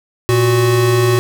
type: tone pair together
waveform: square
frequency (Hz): 116.54 / 369.6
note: A#2 / F#4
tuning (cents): 0 / -2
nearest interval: octave + minor sixth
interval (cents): 1998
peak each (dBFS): -14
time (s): 0.29-1.19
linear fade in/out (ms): 0
effects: none